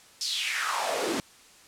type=noise with high-pass filter sweep; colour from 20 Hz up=pink; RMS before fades=-29 dBFS; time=0.21-1.2 s; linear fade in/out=0 ms; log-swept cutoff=5300 to 250 Hz; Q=4.3; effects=white hiss -54 dBFS RMS until 1.67 s + low-pass 9000 Hz 12 dB/octave